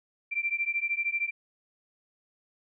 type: beating tone pair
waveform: sine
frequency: 2349 / 2362 Hz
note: D7 / D7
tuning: 0 / +9 cents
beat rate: 13 Hz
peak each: -30 dBFS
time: 0.31-1.31 s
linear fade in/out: 20 ms
effects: none